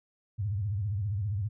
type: tone with vibrato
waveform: sine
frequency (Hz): 101.3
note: G#2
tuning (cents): -43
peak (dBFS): -28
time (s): 0.38-1.49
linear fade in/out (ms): 20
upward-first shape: sine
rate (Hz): 15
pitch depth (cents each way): 170
effects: none